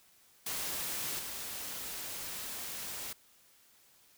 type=noise with level steps; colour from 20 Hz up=white; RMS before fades=-37 / -41 dBFS; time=0.46-3.13 s; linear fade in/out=5 ms; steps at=1.19 s; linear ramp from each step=2 ms; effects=white hiss -64 dBFS RMS until 4.17 s